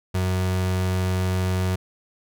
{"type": "tone", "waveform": "35% pulse", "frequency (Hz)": 92.5, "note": "F#2", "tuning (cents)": 0, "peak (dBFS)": -19, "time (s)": [0.14, 1.76], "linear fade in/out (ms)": 10, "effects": []}